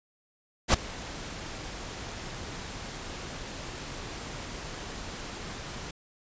pink noise with ADSR envelope, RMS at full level -18 dBFS, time 0.68-5.91 s, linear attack 56 ms, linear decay 11 ms, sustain -21 dB, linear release 5 ms, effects resampled to 16000 Hz

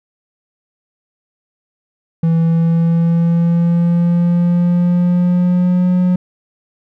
triangle tone with pitch glide, 164.81 to 180.77 Hz, E3 to F#3, 0 to -40 cents, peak -8 dBFS, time 2.23-6.16 s, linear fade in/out 5 ms, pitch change +160 cents, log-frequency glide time 2.38-5.93 s, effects none

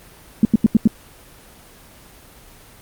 sine tone bursts, 219.7 Hz, A3, 2 cents flat, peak -7 dBFS, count 5, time 0.43-0.875 s, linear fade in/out 2 ms, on 21 ms, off 85 ms, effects pink hiss -45 dBFS RMS until 2.81 s + Opus 24 kbps

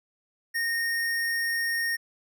square tone, 1848 Hz, A#6, 16 cents flat, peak -26 dBFS, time 0.54-1.97 s, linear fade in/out 20 ms, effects none

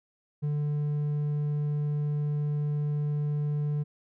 sine tone with hard clipping, 147.6 Hz, D3, 9 cents sharp, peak -27 dBFS, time 0.42-3.84 s, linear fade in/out 20 ms, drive 3 dB, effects none

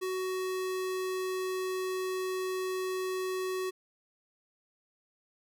square tone, 373 Hz, F#4, 14 cents sharp, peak -32 dBFS, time 0.01-3.71 s, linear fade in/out 20 ms, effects none

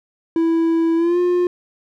triangle tone with pitch glide, 329.6 to 355.3 Hz, E4 to F4, 0 to +30 cents, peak -12 dBFS, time 0.36-1.47 s, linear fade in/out 2 ms, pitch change +130 cents, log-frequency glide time 0.96-1.19 s, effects none

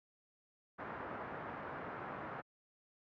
white low-pass noise, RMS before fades -45 dBFS, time 0.78-2.42 s, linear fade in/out 20 ms, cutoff 1500 Hz, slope 24 dB/octave, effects high-pass 100 Hz 12 dB/octave

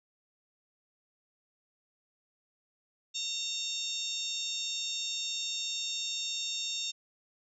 harmonic tone with a mistuned harmonic, 917 Hz, A#5, 29 cents flat, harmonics 3 / 4 / 5 / 6 / 7 / 8, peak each -43 / -35 / -47 / -40 / -44 / -42 dBFS, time 3.14-6.92 s, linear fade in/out 20 ms, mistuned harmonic 5, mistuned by -48 cents, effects none

